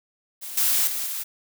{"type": "noise with level steps", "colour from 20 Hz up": "blue", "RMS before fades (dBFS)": [-35, -21, -28, -30], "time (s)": [0.41, 1.24], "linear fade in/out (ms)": 20, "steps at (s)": [0.57, 0.87, 1.06], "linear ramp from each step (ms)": 5, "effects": []}